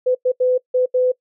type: tone bursts at uneven times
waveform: sine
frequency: 505 Hz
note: B4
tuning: 39 cents sharp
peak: -13 dBFS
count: 5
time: 0.06-0.15 / 0.25-0.32 / 0.4-0.58 / 0.74-0.86 / 0.94-1.12 s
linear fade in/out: 10 ms
effects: noise-tail reverb RT60 0.1 s tail -23 dB re dry